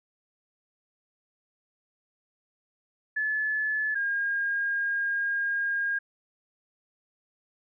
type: tone pair in turn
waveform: sine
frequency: 1725 / 1620.3 Hz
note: A6 / G#6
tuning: -35 / -43 cents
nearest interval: minor second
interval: 108 cents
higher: first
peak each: -25 dBFS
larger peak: neither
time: 3.16-3.95 / 3.95-5.99 s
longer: second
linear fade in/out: 10 ms
effects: none